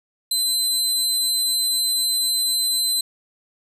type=tone; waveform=25% pulse; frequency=4052 Hz; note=B7; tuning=44 cents sharp; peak=-14 dBFS; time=0.31-3.01 s; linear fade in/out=5 ms; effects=none